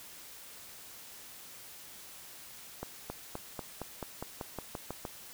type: accelerating click train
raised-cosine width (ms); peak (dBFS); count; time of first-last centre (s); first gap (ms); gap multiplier
1; -23; 12; 2.83-5.052; 270; 0.94
effects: white hiss -50 dBFS RMS until 5.33 s

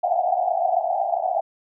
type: band-pass noise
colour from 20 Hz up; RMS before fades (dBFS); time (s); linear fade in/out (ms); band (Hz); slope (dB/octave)
pink; -22; 0.03-1.41; 10; 660 to 780; 96
effects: none

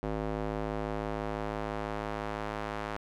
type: tone with band-pass filter sweep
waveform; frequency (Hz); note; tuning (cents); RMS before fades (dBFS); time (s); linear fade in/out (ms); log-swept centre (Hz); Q
square; 53; G#1; +36; -35; 0.03-2.97; 0; 490 to 1100; 0.79
effects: none

